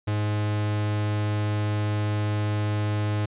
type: tone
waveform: 45% pulse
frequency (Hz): 105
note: G#2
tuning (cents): +19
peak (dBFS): -23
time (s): 0.07-3.26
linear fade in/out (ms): 10
effects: resampled to 8000 Hz